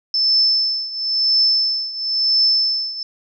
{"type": "tone with tremolo", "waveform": "sine", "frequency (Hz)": 5274, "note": "E8", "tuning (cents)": 0, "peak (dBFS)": -11, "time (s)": [0.14, 3.03], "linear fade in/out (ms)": 2, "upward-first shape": "triangle", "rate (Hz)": 0.98, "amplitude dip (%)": 85, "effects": []}